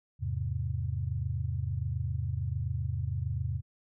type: chord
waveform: sine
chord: E augmented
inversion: none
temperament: equal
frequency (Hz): 82.41 / 103.83 / 130.81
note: E2 / G#2 / B#2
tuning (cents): 0 / 0 / 0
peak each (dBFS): -34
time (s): 0.19-3.62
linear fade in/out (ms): 50
effects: none